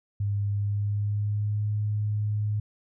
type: tone with pitch glide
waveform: sine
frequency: 101.5 to 105.14 Hz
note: G#2 to G#2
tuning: -39 to +22 cents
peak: -24 dBFS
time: 0.2-2.6 s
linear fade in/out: 5 ms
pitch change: +61 cents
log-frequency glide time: 0.49-1.7 s
effects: none